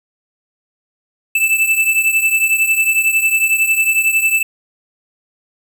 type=beating tone pair; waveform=square; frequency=2637 / 2648 Hz; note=E7 / E7; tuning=0 / +7 cents; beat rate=11 Hz; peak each=-14 / -18 dBFS; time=1.35-4.43 s; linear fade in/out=5 ms; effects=none